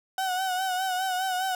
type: tone with vibrato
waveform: 35% pulse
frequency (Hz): 747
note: F#5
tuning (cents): +16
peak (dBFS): -24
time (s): 0.18-1.55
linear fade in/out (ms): 2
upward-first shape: sine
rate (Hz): 4.9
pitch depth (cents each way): 49
effects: none